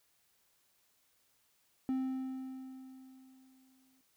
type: tone with exponential decay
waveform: triangle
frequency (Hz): 261.6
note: C4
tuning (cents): 0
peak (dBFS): -28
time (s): 1.89-4.01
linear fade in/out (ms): 1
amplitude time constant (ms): 460
effects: white hiss -73 dBFS RMS until 4.16 s